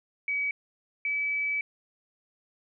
sine tone pair in turn, 2274 / 2295 Hz, C#7 / D7, +44 / -40 cents, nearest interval unison, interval 16 cents, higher second, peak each -26 dBFS, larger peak neither, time 0.28-0.51 / 1.05-1.61 s, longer second, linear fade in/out 2 ms, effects none

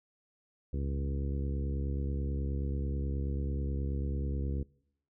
harmonic tone with a mistuned harmonic, 69.3 Hz, C#2, in tune, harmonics 1 / 2 / 3 / 4 / 5 / 6 / 7, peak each -32 / -38 / -42 / -44 / -46 / -48 / -49 dBFS, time 0.73-4.63 s, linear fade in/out 5 ms, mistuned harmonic 1, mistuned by +39 cents, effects noise-tail reverb RT60 0.7 s tail -23 dB re dry

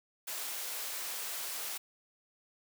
white high-pass noise, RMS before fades -39 dBFS, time 0.27-1.78 s, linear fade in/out 10 ms, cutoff 480 Hz, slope 12 dB/octave, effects none

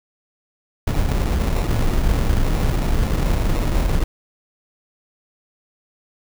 brown noise with sample-and-hold, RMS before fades -18 dBFS, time 0.87-4.04 s, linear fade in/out 5 ms, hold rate 1575 Hz, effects none

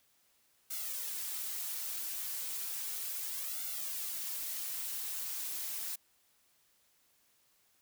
blue noise with flanger, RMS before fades -39 dBFS, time 0.7-5.96 s, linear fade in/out 10 ms, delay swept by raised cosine 1.4 to 7.3 ms, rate 0.34 Hz, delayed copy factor +0.9, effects white hiss -71 dBFS RMS until 7.81 s

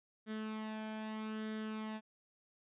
sawtooth tone with flanger, 217.2 Hz, A3, 22 cents flat, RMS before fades -42 dBFS, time 0.26-2.01 s, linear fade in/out 50 ms, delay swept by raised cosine 0.57 to 1.26 ms, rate 0.8 Hz, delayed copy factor +0.55, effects resampled to 8000 Hz

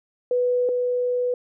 sine tone pair in turn, 493.9 / 493.9 Hz, B4 / B4, 0 / 0 cents, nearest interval unison, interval 0 cents, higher neither, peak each -18 / -20 dBFS, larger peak first, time 0.31-0.69 / 0.69-1.34 s, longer second, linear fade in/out 2 ms, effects none

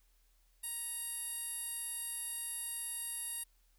15% pulse tone with band-pass filter, 939 Hz, A#5, 12 cents sharp, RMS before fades -41 dBFS, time 0.63-3.44 s, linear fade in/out 10 ms, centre 11000 Hz, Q 5.9, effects added 40 Hz sine -67 dBFS peak until 3.78 s + white hiss -75 dBFS RMS until 3.78 s

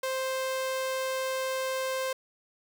sawtooth tone, 524 Hz, C5, 2 cents sharp, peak -25 dBFS, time 0.03-2.13 s, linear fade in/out 5 ms, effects none

